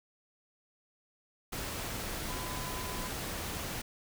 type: tone in noise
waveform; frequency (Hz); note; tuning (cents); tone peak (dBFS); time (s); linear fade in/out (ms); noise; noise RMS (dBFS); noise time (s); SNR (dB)
sine; 1007; B5; +33; -44; 2.28-3.08; 10; pink; -38; 1.52-3.82; -9
effects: none